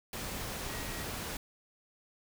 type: tone in noise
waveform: sine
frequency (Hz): 1900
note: A#6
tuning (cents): +33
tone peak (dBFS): -48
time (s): 0.68-1.04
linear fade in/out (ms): 2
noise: pink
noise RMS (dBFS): -39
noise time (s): 0.13-1.37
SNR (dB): -12
effects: none